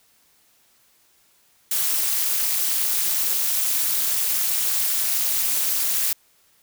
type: noise with amplitude modulation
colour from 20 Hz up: blue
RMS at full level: -18 dBFS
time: 1.71-6.13 s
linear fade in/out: 5 ms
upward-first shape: sine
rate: 278 Hz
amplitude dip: 95%
effects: white hiss -60 dBFS RMS until 6.62 s